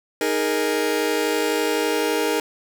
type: chord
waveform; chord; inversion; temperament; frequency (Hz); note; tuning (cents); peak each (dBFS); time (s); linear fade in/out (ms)
sawtooth; D# suspended fourth; none; just; 311.1 / 414.8 / 466.7; D#4 / G#4 / A#4; 0 / -2 / +2; -21 / -20 / -19; 0.21-2.4; 2
effects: none